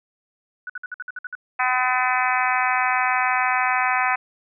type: tone bursts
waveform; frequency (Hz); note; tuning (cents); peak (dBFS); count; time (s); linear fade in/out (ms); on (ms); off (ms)
sine; 1480; F#6; 0; -28; 9; 0.67-1.352; 2; 26; 56
type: harmonic tone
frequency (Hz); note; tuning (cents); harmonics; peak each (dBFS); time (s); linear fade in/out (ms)
253.3; B3; +44; 3 / 4 / 5 / 6 / 7 / 8 / 9 / 10; -24 / -25 / -26 / -27 / -27 / -28 / -29 / -29; 1.59-4.16; 10
effects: none